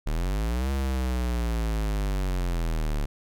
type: linear two-way sweep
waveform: square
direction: up then down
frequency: 35.64 to 68.5 to 35.64 Hz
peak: -25 dBFS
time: 0.06-3.06 s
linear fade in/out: 10 ms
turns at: 0.71 s
effects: none